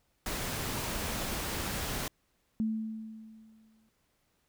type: noise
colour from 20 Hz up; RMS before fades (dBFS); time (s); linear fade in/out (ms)
pink; -35; 0.26-2.08; 2
type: tone with exponential decay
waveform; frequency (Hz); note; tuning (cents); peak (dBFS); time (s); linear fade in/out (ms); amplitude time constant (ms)
sine; 220; A3; 0; -26; 2.6-3.89; 0; 280
effects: pink hiss -74 dBFS RMS until 4.48 s